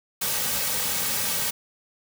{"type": "noise with comb filter", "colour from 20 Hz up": "white", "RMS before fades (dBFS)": -26, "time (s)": [0.21, 1.51], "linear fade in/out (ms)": 10, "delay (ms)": 2.9, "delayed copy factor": -0.7, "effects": []}